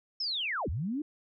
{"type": "linear two-way sweep", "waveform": "sine", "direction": "down then up", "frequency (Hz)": [5380, 60.5, 314.7], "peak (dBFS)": -30, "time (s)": [0.2, 1.02], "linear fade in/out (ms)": 5, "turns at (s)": 0.69, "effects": []}